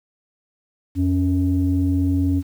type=tone pair together; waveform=sine; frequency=87.14 / 277.2 Hz; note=F2 / C#4; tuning=-3 / 0 cents; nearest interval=octave + minor sixth; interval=2003 cents; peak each=-18 dBFS; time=0.95-2.43 s; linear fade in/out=50 ms; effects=tanh soft clip ceiling -10 dBFS + 8-bit